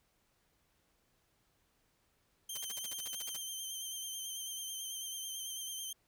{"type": "tone with vibrato", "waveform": "15% pulse", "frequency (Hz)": 3136, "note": "G7", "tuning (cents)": 0, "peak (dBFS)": -33, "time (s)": [2.49, 5.93], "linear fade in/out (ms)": 5, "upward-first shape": "triangle", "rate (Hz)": 9.1, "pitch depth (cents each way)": 38}
{"type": "noise bursts", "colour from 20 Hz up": "white", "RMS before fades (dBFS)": -45, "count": 12, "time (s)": [2.55, 3.368], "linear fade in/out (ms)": 5, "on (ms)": 26, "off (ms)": 46}
{"effects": ["pink hiss -75 dBFS RMS until 6.07 s"]}